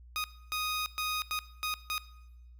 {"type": "tone bursts at uneven times", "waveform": "15% pulse", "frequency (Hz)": 1244.5, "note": "D#6", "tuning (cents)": 0, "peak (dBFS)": -25, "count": 6, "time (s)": [[0.16, 0.24], [0.52, 0.86], [0.98, 1.22], [1.31, 1.39], [1.63, 1.74], [1.9, 1.98]], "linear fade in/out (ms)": 0, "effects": ["noise-tail reverb RT60 1.0 s tail -19 dB re dry", "added 60 Hz sine -50 dBFS peak until 2.59 s"]}